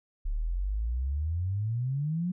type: exponential sweep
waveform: sine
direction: up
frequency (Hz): 34.65 to 185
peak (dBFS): -27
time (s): 0.25-2.32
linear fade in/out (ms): 10
effects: none